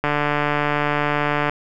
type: click train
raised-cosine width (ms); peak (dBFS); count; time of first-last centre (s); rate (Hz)
0.5; -5; 215; 0.04-1.496; 147
effects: none